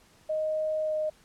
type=tone with pitch glide; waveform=sine; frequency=622.3 to 617.3 Hz; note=D#5 to D#5; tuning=0 to -14 cents; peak=-26 dBFS; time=0.29-1.1 s; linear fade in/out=10 ms; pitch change=-14 cents; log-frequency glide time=0.82-0.96 s; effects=pink hiss -60 dBFS RMS until 1.24 s + low-pass 11000 Hz 12 dB/octave